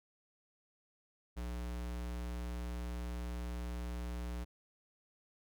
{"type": "tone", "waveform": "square", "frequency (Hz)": 60, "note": "B1", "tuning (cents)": -49, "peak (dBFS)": -39, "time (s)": [1.36, 4.45], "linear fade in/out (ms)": 20, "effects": []}